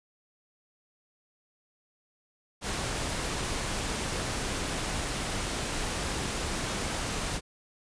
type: noise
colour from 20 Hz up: pink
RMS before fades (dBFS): -32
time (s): 2.61-7.41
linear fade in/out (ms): 50
effects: resampled to 22050 Hz